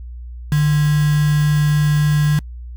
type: tone with quantisation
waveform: sine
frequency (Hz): 149.4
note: D3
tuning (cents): +30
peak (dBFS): -12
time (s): 0.52-2.39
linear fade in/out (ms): 2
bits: 4
effects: noise-tail reverb RT60 0.1 s tail -25 dB re dry + added 60 Hz sine -29 dBFS peak until 2.76 s